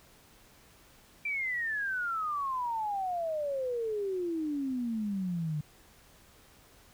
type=exponential sweep; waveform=sine; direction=down; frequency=2363 to 146.83 Hz; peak=-30 dBFS; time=1.25-5.61 s; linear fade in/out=5 ms; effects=pink hiss -59 dBFS RMS until 6.93 s